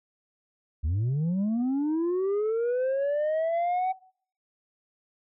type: linear sweep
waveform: sine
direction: up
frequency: 69.7 to 759 Hz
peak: -21 dBFS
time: 0.83-3.93 s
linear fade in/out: 20 ms
effects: noise-tail reverb RT60 0.5 s tail -21 dB re dry + tanh soft clip ceiling -23 dBFS